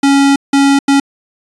square tone bursts at uneven times, 277.9 Hz, C#4, 4 cents sharp, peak -7 dBFS, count 3, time 0.03-0.36 / 0.53-0.79 / 0.88-1 s, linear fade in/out 5 ms, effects resampled to 22050 Hz

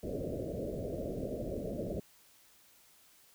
white low-pass noise, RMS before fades -38 dBFS, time 0.03-2 s, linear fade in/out 5 ms, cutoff 640 Hz, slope 96 dB/octave, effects white hiss -63 dBFS RMS until 3.34 s

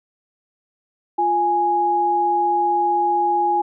sine tone pair together, 349.2 / 830.5 Hz, F4 / G#5, 0 / 0 cents, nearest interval octave + minor third, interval 1500 cents, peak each -24 / -16 dBFS, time 1.18-3.62 s, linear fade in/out 10 ms, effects none

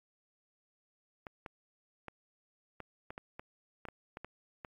clicks, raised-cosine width 0.5 ms, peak -28 dBFS, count 12, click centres 1.268 / 1.462 / 2.083 / 2.803 / 3.105 / 3.179 / 3.395 / 3.853 / 3.886 / 4.171 / 4.246 / 4.648 s, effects AAC 64 kbps

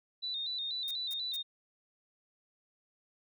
sine tone with vibrato, 3823 Hz, A#7, 43 cents sharp, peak -34 dBFS, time 0.22-1.43 s, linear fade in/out 20 ms, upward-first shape square, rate 4.1 Hz, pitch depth 65 cents each way
blue noise bursts, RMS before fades -46 dBFS, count 3, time 0.88-1.364 s, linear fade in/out 0 ms, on 28 ms, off 200 ms
effects none

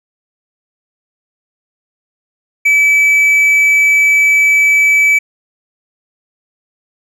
triangle tone, 2300 Hz, D7, 37 cents flat, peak -5 dBFS, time 2.65-5.19 s, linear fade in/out 10 ms, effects none

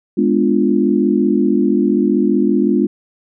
sine chord, G# diminished seventh, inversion none, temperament equal with one note detuned, 207.7 / 248.1 / 293.7 / 349.2 Hz, G#3 / B3 / D4 / F4, 0 / +8 / 0 / 0 cents, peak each -16 / -17 / -17 / -17 dBFS, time 0.17-2.87 s, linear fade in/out 10 ms, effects none

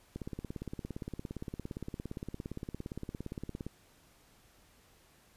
click train, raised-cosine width 3 ms, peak -26 dBFS, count 62, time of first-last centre 0.16-3.666 s, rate 17.4 Hz, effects pink hiss -64 dBFS RMS until 5.36 s + resampled to 32000 Hz

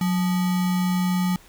sine tone with sample-and-hold, 181.9 Hz, F#3, 29 cents flat, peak -19 dBFS, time 0.01-1.36 s, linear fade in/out 2 ms, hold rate 1050 Hz, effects pink hiss -51 dBFS RMS until 1.48 s

